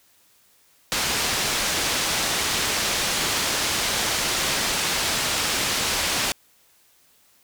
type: low-pass noise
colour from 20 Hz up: white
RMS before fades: -24 dBFS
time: 0.92-6.32 s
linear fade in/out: 0 ms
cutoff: 6300 Hz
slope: 12 dB/octave
effects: white hiss -59 dBFS RMS until 7.43 s